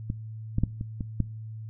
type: clicks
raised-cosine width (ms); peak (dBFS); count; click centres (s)
5; -17 / -13 / -10 / -21 / -18 / -12; 6; 0.101 / 0.584 / 0.636 / 0.811 / 1.008 / 1.203
effects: noise-tail reverb RT60 0.5 s tail -22 dB re dry + added 110 Hz sine -36 dBFS peak until 1.69 s